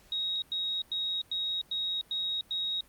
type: tone bursts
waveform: sine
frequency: 3779 Hz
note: A#7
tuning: 23 cents sharp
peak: -29 dBFS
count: 7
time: 0.12-2.808 s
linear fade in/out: 2 ms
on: 300 ms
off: 98 ms
effects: pink hiss -60 dBFS RMS until 2.88 s + Opus 48 kbps